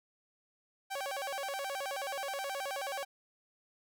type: tone with vibrato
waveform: sawtooth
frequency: 659.3 Hz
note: E5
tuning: in tune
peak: -32 dBFS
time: 0.9-3.05 s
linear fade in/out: 20 ms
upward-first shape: square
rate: 9.4 Hz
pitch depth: 290 cents each way
effects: none